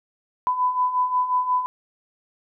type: beating tone pair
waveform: sine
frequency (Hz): 997 / 1002.6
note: B5 / B5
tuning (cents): +16 / +26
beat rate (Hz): 5.6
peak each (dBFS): -26 / -20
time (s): 0.47-1.66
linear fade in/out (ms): 0
effects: none